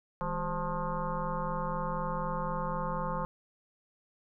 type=tone with frequency modulation; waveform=sine; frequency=521 Hz; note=C5; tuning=7 cents flat; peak=-30 dBFS; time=0.21-3.25 s; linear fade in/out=0 ms; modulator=181 Hz; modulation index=3.8; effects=none